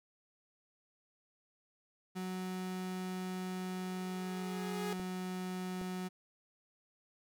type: tone with pitch glide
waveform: 35% pulse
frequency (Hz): 185 to 183.72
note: F#3 to F#3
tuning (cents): 0 to -12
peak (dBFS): -36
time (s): 2.15-6.09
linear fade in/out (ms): 20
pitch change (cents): -12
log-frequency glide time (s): 2.31-5.94
type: tone with exponential growth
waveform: sawtooth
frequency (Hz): 415.3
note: G#4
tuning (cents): 0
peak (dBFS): -33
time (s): 3.22-4.93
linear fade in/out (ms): 0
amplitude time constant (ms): 370
type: clicks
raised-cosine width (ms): 2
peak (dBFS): -32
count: 2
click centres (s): 4.998 / 5.814
effects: none